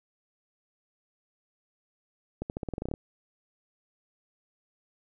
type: accelerating click train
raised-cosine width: 2 ms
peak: -19 dBFS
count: 12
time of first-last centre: 2.42-2.939 s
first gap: 79 ms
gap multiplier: 0.89
effects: none